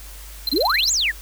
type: tone bursts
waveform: square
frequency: 4113 Hz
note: C8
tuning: 30 cents flat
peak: -19 dBFS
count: 10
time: 0.47-0.896 s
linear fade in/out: 2 ms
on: 21 ms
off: 24 ms
type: exponential two-way sweep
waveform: sine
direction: up then down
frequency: 241 to 7750 to 1609 Hz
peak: -17 dBFS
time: 0.52-1.12 s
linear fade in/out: 20 ms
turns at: 0.92 s
effects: added 50 Hz sine -37 dBFS peak until 1.21 s + white hiss -42 dBFS RMS until 1.21 s